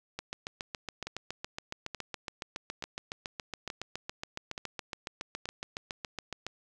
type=two click trains; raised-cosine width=0.2 ms; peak=-19 / -20 dBFS; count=46 / 6; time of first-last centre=0.19-6.466 / 1.07-5.456 s; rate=7.17 / 1.14 Hz; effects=none